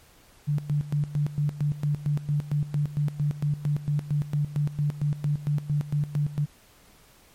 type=tone with tremolo; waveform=sine; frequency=146.83 Hz; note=D3; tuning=in tune; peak=-21 dBFS; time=0.47-6.46 s; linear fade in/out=20 ms; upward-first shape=square; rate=4.4 Hz; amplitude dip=80%; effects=pink hiss -56 dBFS RMS until 7.34 s + MP3 64 kbps